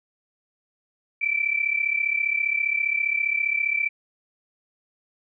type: tone pair together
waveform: sine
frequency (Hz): 2313 / 2348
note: D7 / D7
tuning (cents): -27 / -1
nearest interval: unison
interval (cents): 26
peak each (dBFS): -24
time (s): 1.21-3.89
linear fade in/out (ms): 10
effects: none